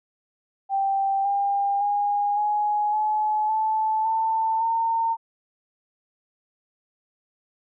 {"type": "tone with pitch steps", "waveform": "sine", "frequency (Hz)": [784, 800.9, 818.2, 835.9, 854, 872.4, 891.3, 910.5], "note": ["G5", "G5", "G#5", "G#5", "G#5", "A5", "A5", "A#5"], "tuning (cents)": [0, 37, -26, 11, 48, -15, 22, -41], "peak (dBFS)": -20, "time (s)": [0.69, 5.17], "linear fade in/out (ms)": 50, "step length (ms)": 560, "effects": []}